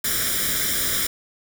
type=noise with comb filter; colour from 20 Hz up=white; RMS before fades=-23 dBFS; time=0.04-1.07 s; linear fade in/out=5 ms; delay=0.56 ms; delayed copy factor=+0.85; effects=none